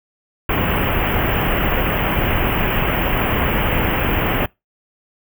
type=band-stop noise; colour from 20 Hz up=pink; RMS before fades=-18 dBFS; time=0.49-4.46 s; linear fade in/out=5 ms; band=3100 to 14000 Hz; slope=96 dB/octave; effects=noise-tail reverb RT60 0.2 s tail -24 dB re dry